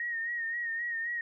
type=tone with vibrato; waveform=sine; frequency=1864.7 Hz; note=A#6; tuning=in tune; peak=-31 dBFS; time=0-1.21 s; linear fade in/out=2 ms; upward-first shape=sine; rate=3.8 Hz; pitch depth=48 cents each way; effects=none